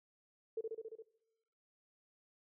sine tone with echo, 446.7 Hz, A4, 26 cents sharp, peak -35 dBFS, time 0.57-0.61 s, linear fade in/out 5 ms, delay 69 ms, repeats 6, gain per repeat -2 dB, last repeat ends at 1.024 s, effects noise-tail reverb RT60 1.0 s tail -23 dB re dry

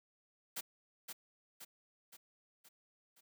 white noise with echo, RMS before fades -41 dBFS, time 0.56-0.61 s, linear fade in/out 10 ms, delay 520 ms, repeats 5, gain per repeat -5 dB, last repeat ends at 3.21 s, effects high-pass 200 Hz 12 dB/octave

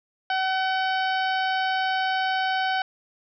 harmonic tone, 757 Hz, F#5, 39 cents sharp, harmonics 1 / 2 / 3 / 4 / 5 / 6 / 7, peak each -24 / -27 / -36 / -33 / -40 / -40 / -43 dBFS, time 0.3-2.82 s, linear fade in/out 2 ms, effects none

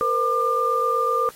sine tone cluster, 462 / 510 / 1198 Hz, A#4 / C5 / D6, -16 / -44 / +34 cents, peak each -25 / -26 / -20 dBFS, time 0.01-1.29 s, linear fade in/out 0 ms, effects white hiss -47 dBFS RMS until 1.35 s + AAC 48 kbps

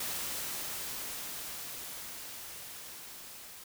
white noise with level ramp, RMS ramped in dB -36 to -49 dBFS, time 0-3.64 s, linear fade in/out 5 ms, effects none

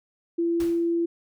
sine tone, 338.2 Hz, E4, 44 cents sharp, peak -21 dBFS, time 0.38-1.06 s, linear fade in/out 10 ms
pink noise with exponential decay, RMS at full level -37 dBFS, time 0.6-0.95 s, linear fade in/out 1 ms, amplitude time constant 75 ms
effects none

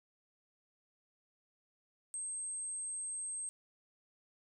sine tone, 8372 Hz, C9, in tune, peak -38 dBFS, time 2.14-3.49 s, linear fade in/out 0 ms, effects none

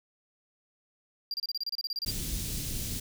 triangle tone bursts, 4760 Hz, D8, 22 cents sharp, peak -29 dBFS, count 14, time 1.31-2.107 s, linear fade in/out 2 ms, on 30 ms, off 29 ms
pink band-stop noise, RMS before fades -34 dBFS, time 2.06-3 s, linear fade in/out 5 ms, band 220 to 4300 Hz, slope 12 dB/octave
effects none

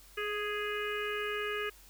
harmonic tone with a mistuned harmonic, 415.3 Hz, G#4, in tune, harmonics 1 / 3 / 4 / 5 / 6 / 7, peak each -36 / -40 / -39 / -43 / -42 / -43 dBFS, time 0.17-1.7 s, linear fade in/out 10 ms, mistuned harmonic 1, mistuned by +16 cents, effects added 47 Hz sine -58 dBFS peak until 1.89 s + white hiss -58 dBFS RMS until 1.89 s

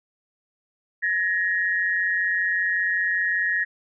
sine tone pair together, 1693 / 1878.2 Hz, G#6 / A#6, +33 / +13 cents, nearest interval major second, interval 180 cents, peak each -25 / -22 dBFS, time 1.02-3.65 s, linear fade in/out 20 ms, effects none

